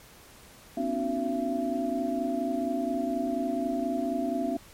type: tone cluster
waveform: sine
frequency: 245.9 / 270.1 / 300.5 / 365.3 / 676 Hz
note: B3 / C#4 / D4 / F#4 / E5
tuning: -7 / -45 / +40 / -22 / +43 cents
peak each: -33 / -31 / -34 / -37 / -31 dBFS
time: 0.77-4.57 s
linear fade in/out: 5 ms
effects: pink hiss -52 dBFS RMS until 4.73 s + MP3 64 kbps